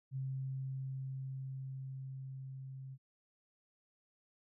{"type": "tone with level ramp", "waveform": "sine", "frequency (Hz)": 133.1, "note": "C3", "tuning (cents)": 30, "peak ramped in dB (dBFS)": [-36, -45], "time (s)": [0.11, 2.98], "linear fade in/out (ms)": 50, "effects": []}